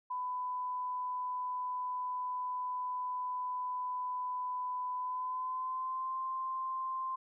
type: tone with pitch glide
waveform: sine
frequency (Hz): 1000 to 1045.5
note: B5 to C6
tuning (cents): +21 to -2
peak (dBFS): -34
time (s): 0.1-7.16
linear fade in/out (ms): 10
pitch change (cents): +77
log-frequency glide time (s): 4.95-6.17
effects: none